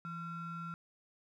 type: ring-modulated tone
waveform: triangle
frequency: 600 Hz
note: D5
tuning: 37 cents sharp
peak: -35 dBFS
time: 0.05-0.74 s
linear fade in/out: 0 ms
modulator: 767 Hz
effects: none